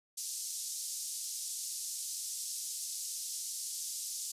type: band-pass noise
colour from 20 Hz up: pink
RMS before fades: -40 dBFS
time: 0.17-4.32 s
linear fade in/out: 10 ms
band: 5300 to 11000 Hz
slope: 24 dB/octave
effects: resampled to 32000 Hz